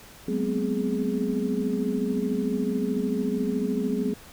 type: tone cluster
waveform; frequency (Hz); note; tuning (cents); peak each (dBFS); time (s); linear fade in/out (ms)
sine; 188.5 / 213.1 / 245.4 / 259.1 / 417.9; F#3 / G#3 / B3 / C4 / G#4; +32 / +45 / -11 / -17 / +11; -30; 0.28-4.14; 5
effects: pink hiss -48 dBFS RMS until 4.32 s